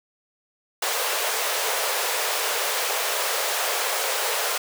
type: high-pass noise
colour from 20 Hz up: pink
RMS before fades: -25 dBFS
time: 0.82-4.58 s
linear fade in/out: 5 ms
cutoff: 440 Hz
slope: 48 dB/octave
effects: none